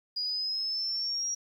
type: exponential sweep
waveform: sine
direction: up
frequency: 4872 to 5700 Hz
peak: -29 dBFS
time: 0.16-1.35 s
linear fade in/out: 10 ms
effects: 10-bit